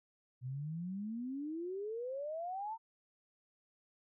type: exponential sweep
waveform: sine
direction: up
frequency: 122.1 to 923 Hz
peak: -38 dBFS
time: 0.41-2.78 s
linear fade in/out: 50 ms
effects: none